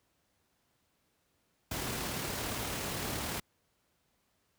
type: noise with amplitude modulation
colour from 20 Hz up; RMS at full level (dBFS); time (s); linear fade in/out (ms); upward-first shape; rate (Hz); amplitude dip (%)
pink; -35; 1.71-3.4; 5; sine; 37.4; 25
effects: pink hiss -75 dBFS RMS until 4.58 s + high-pass 60 Hz 12 dB/octave